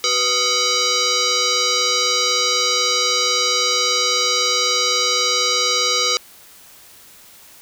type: tone with frequency modulation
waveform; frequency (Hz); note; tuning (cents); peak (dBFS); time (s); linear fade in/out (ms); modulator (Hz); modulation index
sine; 493.9; B4; 0; -15; 0.04-6.17; 0; 872; 6.6
effects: white hiss -45 dBFS RMS until 7.61 s